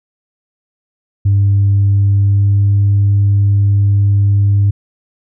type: tone with pitch glide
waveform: sine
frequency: 99.7 to 100.57 Hz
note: G2 to G2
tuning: +30 to +45 cents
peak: -6 dBFS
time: 1.25-4.71 s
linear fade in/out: 10 ms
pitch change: +15 cents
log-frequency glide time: 1.93-2.76 s
effects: tanh soft clip ceiling -5 dBFS